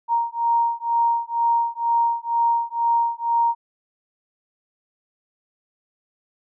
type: beating tone pair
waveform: sine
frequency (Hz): 932.3 / 934.4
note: A#5 / A#5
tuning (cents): 0 / +4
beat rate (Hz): 2.1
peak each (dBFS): -21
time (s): 0.08-3.55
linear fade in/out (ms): 50
effects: none